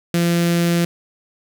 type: tone with notch filter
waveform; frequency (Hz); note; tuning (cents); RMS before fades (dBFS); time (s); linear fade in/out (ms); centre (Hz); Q
sawtooth; 171.2; F3; -34; -17; 0.14-0.85; 2; 930; 1.1
effects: 8-bit